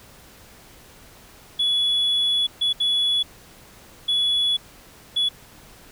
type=tone bursts at uneven times; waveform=sine; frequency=3400 Hz; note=G#7; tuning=40 cents sharp; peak=-16 dBFS; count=5; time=1.59-2.47 / 2.61-2.73 / 2.8-3.23 / 4.08-4.57 / 5.16-5.29 s; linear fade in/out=10 ms; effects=tanh soft clip ceiling -16 dBFS + pink hiss -48 dBFS RMS until 5.91 s